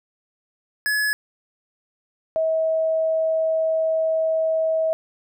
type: tone pair in turn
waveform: square / sine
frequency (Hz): 1700 / 642.1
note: G#6 / E5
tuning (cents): +40 / -46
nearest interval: octave + perfect fourth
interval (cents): 1686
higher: first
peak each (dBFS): -20 / -18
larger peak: second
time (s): 0.86-1.13 / 2.36-4.93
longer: second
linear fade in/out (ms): 0
effects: none